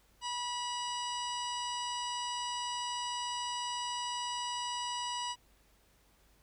harmonic tone with a mistuned harmonic, 974 Hz, B5, 24 cents flat, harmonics 1 / 2 / 3 / 4 / 5 / 6 / 8 / 9, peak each -37 / -48 / -40 / -50 / -46 / -49 / -47 / -53 dBFS, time 0.21-5.36 s, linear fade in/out 50 ms, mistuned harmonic 4, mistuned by -18 cents, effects added 50 Hz sine -68 dBFS peak until 6.42 s + pink hiss -68 dBFS RMS until 6.42 s

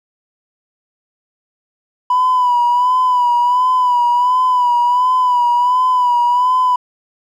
triangle tone with vibrato, 987.8 Hz, B5, in tune, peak -7 dBFS, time 2.1-6.76 s, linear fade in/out 5 ms, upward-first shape sine, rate 1.4 Hz, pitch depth 48 cents each way, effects tanh soft clip ceiling -7 dBFS

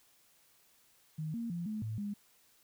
sine tone with pitch steps, 155.9 / 232.4 / 172.1 / 214.9 / 109.6 / 204.5 Hz, D#3 / A#3 / F3 / A3 / A2 / G#3, +4 / -5 / -25 / -41 / -6 / -26 cents, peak -35 dBFS, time 1.18-2.14 s, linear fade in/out 10 ms, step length 160 ms, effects white hiss -67 dBFS RMS until 2.63 s

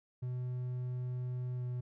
triangle tone with pitch glide, 125.1 to 123.95 Hz, B2 to B2, +23 to +7 cents, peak -33 dBFS, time 0.22-1.81 s, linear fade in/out 10 ms, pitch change -16 cents, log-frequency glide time 1.56-1.63 s, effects none

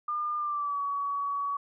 sine tone with pitch glide, 1205 to 1130.8 Hz, D6 to C#6, +44 to +34 cents, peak -28 dBFS, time 0.08-1.57 s, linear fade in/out 5 ms, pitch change -110 cents, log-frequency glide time 0.38-0.81 s, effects none

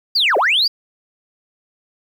sine linear two-way sweep, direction down then up, 4915 to 365 to 4915 Hz, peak -11 dBFS, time 0.15-0.68 s, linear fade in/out 10 ms, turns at 0.37 s, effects tanh soft clip ceiling -9 dBFS + 8-bit

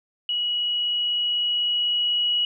sine tone with level ramp, 2916 Hz, F#7, 26 cents flat, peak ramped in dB -22 to -19 dBFS, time 0.29-2.45 s, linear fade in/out 2 ms, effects none

